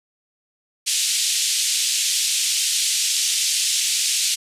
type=band-pass noise; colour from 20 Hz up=white; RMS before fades=-21 dBFS; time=0.86-4.36 s; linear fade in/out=20 ms; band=2700 to 8800 Hz; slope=24 dB/octave; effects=resampled to 32000 Hz